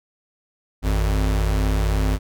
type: tone pair together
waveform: square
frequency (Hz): 51.91 / 87.31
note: G#1 / F2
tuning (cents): 0 / 0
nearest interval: major sixth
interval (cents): 900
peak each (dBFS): -19 / -26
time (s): 0.82-2.19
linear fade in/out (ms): 50
effects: none